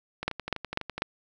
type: two click trains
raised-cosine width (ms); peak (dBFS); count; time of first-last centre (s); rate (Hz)
0.3; -18 / -10; 10 / 4; 0.23-0.98 / 0.28-1.021; 12 / 4.05
effects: none